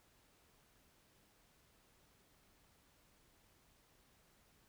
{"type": "silence", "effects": ["pink hiss -71 dBFS RMS until 4.68 s"]}